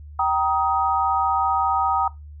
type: tone cluster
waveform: sine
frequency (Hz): 777 / 942 / 1254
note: G5 / A#5 / D#6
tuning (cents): -16 / +18 / +13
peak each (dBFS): -22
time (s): 0.19-2.08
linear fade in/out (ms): 5
effects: noise-tail reverb RT60 0.2 s tail -19 dB re dry + added 74 Hz sine -37 dBFS peak until 2.4 s